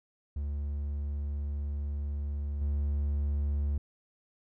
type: tone with level steps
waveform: triangle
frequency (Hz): 72.1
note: D2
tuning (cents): -31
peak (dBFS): -29 / -25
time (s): 0.36-3.78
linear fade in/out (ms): 5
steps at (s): 2.61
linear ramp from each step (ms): 5
effects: none